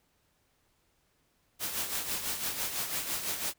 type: noise with tremolo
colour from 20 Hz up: white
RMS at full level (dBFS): -32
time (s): 1.59-3.54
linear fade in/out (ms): 50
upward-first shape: sine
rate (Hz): 6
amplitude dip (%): 55
effects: pink hiss -72 dBFS RMS until 3.58 s